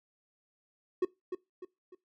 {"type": "tone with echo", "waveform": "triangle", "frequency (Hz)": 367.1, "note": "F#4", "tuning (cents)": -14, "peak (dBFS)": -22, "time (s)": [1.02, 1.05], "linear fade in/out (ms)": 5, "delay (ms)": 300, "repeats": 3, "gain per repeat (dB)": -8, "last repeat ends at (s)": 1.95, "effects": ["noise-tail reverb RT60 0.2 s tail -20 dB re dry"]}